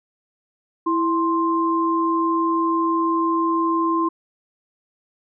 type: tone pair together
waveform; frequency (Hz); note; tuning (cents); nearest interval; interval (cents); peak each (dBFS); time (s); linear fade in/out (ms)
sine; 330.4 / 1049; E4 / C6; +4 / +4; octave + minor sixth; 2000; -20; 0.86-4.09; 10
effects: none